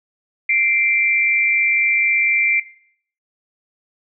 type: tone pair together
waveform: sine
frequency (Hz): 2093 / 2349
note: C7 / D7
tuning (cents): 0 / 0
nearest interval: major second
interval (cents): 200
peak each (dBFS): -17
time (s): 0.49-2.6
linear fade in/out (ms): 5
effects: noise-tail reverb RT60 0.6 s tail -17 dB re dry